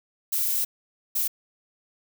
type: noise bursts at uneven times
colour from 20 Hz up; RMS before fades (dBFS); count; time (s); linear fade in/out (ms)
violet; -25; 2; 0.32-0.65 / 1.15-1.28; 10
effects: none